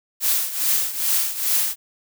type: noise with tremolo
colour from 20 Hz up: blue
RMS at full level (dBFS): -18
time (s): 0.2-1.76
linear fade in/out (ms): 50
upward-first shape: triangle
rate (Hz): 2.4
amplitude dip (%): 80
effects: none